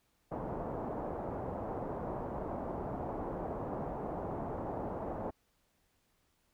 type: low-pass noise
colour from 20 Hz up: white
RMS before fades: -39 dBFS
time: 0.31-5.31 s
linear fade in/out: 10 ms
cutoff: 830 Hz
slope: 24 dB/octave
effects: pink hiss -75 dBFS RMS until 6.53 s